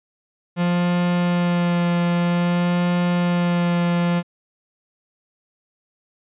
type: tone with vibrato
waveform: 45% pulse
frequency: 174.61 Hz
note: F3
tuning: in tune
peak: -17 dBFS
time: 0.56-4.23 s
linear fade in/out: 50 ms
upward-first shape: sine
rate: 0.52 Hz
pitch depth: 13 cents each way
effects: resampled to 8000 Hz